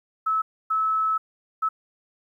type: tone bursts at uneven times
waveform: sine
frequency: 1300 Hz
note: E6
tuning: 24 cents flat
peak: -20 dBFS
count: 3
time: 0.26-0.42 / 0.7-1.18 / 1.62-1.69 s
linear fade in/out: 10 ms
effects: 10-bit